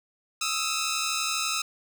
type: tone pair together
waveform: 10% pulse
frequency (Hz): 1260 / 1332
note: D#6 / E6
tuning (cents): +21 / +18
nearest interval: minor second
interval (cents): 97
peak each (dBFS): -21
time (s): 0.41-1.62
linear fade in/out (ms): 5
effects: none